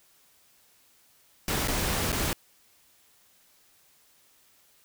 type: noise with dropouts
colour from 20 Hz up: pink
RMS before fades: -28 dBFS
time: 1.48-2.33 s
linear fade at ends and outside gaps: 1 ms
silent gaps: 1.675-1.682 / 2.119-2.127 s
effects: white hiss -62 dBFS RMS until 4.84 s